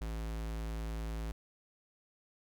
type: tone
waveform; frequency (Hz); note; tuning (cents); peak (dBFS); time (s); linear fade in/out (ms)
square; 55; A1; 0; -37; 0.01-1.32; 5
effects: none